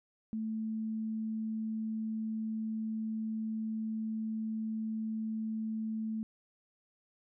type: tone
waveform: sine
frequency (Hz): 220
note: A3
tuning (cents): 0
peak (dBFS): -33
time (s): 0.33-6.23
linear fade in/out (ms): 0
effects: none